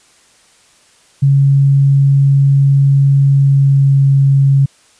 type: tone with pitch glide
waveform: sine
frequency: 138.59 to 137.63 Hz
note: C#3 to C#3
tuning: 0 to -12 cents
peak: -6 dBFS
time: 1.22-4.66 s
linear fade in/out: 10 ms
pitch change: -12 cents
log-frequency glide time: 3.28-4.08 s
effects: white hiss -49 dBFS RMS until 4.99 s + resampled to 22050 Hz